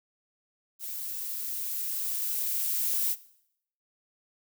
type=noise with level ramp; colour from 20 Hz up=violet; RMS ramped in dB=-37 to -27 dBFS; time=0.79-3.16 s; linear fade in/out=50 ms; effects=noise-tail reverb RT60 0.7 s tail -18 dB re dry